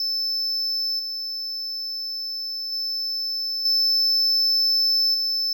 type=tone with level steps; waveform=triangle; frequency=5270 Hz; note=E8; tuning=1 cent flat; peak=-21 / -26 / -23 / -16 / -20 dBFS; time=0-5.53 s; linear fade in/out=2 ms; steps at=0.99 / 2.72 / 3.65 / 5.14 s; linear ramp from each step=5 ms; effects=none